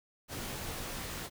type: noise with comb filter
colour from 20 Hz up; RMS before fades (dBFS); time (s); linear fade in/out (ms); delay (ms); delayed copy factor
pink; -40; 0.28-1.3; 50; 19; -0.65
effects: none